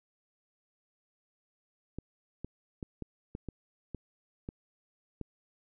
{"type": "clicks", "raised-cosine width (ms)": 3, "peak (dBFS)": -25, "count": 9, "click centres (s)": [1.986, 2.446, 2.828, 3.023, 3.351, 3.487, 3.947, 4.489, 5.213], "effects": []}